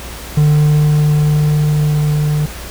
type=tone with level ramp; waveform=triangle; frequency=149.9 Hz; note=D3; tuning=36 cents sharp; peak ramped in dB=-5 to -10 dBFS; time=0.37-2.46 s; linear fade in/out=5 ms; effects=added 60 Hz sine -29 dBFS peak until 2.7 s + pink hiss -30 dBFS RMS until 2.7 s